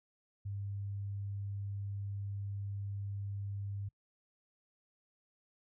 sine tone, 100 Hz, G2, 35 cents sharp, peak -37 dBFS, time 0.45-3.89 s, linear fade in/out 10 ms, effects noise-tail reverb RT60 0.1 s tail -26 dB re dry

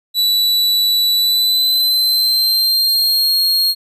45% pulse tone with pitch glide, 3951 to 4259 Hz, B7 to C8, 0 to +30 cents, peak -11 dBFS, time 0.14-3.75 s, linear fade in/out 50 ms, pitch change +130 cents, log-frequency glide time 1.14-3.32 s, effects resampled to 32000 Hz

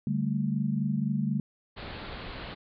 sine chord, D suspended fourth, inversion none, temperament equal with one note detuned, 145.4 / 196 / 220 Hz, D3 / G3 / A3, -17 / 0 / 0 cents, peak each -30 dBFS, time 0.07-1.4 s, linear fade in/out 2 ms
pink low-pass noise, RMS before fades -40 dBFS, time 1.76-2.55 s, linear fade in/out 20 ms, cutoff 4500 Hz, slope 96 dB/octave
effects none

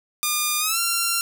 5% pulse tone with pitch glide, 1209 to 1372.8 Hz, D6 to F6, +50 to -30 cents, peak -9 dBFS, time 0.23-1.21 s, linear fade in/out 0 ms, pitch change +220 cents, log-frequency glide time 0.59-0.79 s, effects none

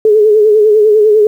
sine tone with vibrato, 426.2 Hz, G#4, 45 cents sharp, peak -4 dBFS, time 0.05-1.27 s, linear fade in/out 2 ms, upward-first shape sine, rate 10 Hz, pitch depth 56 cents each way, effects 7-bit

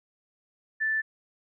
sine tone, 1760 Hz, A6, in tune, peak -24 dBFS, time 0.8-1.02 s, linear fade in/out 20 ms, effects none

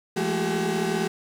35% pulse tone cluster, 169.5 / 210.3 / 225.4 / 380.8 / 412.6 Hz, E3 / G#3 / A3 / F#4 / G#4, +49 / +22 / +42 / +50 / -11 cents, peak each -28 / -29 / -31 / -25 / -31 dBFS, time 0.16-1.08 s, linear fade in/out 10 ms, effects low-pass 11000 Hz 12 dB/octave + 8-bit

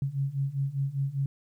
sine beating tone pair, 135.2 / 140.2 Hz, C#3 / C#3, -43 / +20 cents, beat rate 5 Hz, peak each -31 / -29 dBFS, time 0.02-1.26 s, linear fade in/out 2 ms, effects 11-bit

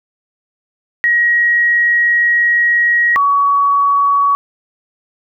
sine tone pair in turn, 1897 / 1128 Hz, A#6 / C#6, +30 / +30 cents, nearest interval major sixth, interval 900 cents, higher first, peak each -9 dBFS, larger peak neither, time 1.04-3.16 / 3.16-4.35 s, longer first, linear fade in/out 0 ms, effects none

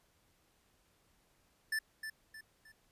square tone with echo, 1760 Hz, A6, in tune, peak -33 dBFS, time 1.72-1.79 s, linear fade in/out 5 ms, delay 310 ms, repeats 3, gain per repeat -8 dB, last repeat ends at 2.72 s, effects pink hiss -72 dBFS RMS until 2.91 s + resampled to 32000 Hz

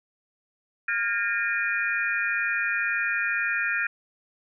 sine tone cluster, 1409 / 1623 / 1825 / 2431 Hz, F6 / G#6 / A#6 / D#7, +15 / -40 / -37 / -41 cents, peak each -29 dBFS, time 0.88-3.87 s, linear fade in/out 5 ms, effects none

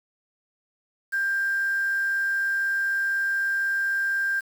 sine tone with quantisation, 1589 Hz, G6, 23 cents sharp, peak -22 dBFS, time 1.12-4.41 s, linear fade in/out 20 ms, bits 7, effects none

